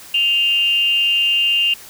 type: tone with frequency modulation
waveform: sine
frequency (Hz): 2798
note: F7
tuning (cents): +3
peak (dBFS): -13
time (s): 0.14-1.74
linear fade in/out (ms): 5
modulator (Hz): 270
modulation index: 0.4
effects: white hiss -39 dBFS RMS until 1.89 s